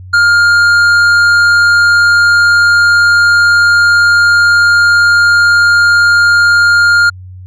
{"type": "tone with tanh clipping", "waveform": "sine", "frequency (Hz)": 1409, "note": "F6", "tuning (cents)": 15, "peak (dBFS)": -6, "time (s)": [0.13, 7.1], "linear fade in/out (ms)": 10, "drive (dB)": 9, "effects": ["added 92 Hz sine -27 dBFS peak until 7.46 s"]}